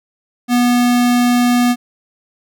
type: tone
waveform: square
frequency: 243.8 Hz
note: B3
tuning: 22 cents flat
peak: -11 dBFS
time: 0.48-1.76 s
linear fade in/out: 50 ms
effects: none